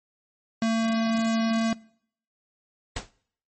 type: tone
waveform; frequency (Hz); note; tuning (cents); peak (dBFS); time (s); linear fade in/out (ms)
square; 225.6; A3; +44; -22; 0.62-1.73; 2
type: noise with exponential decay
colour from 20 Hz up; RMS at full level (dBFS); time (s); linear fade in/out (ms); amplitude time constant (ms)
pink; -27; 2.96-3.11; 5; 32
effects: noise-tail reverb RT60 0.6 s tail -22 dB re dry + MP3 32 kbps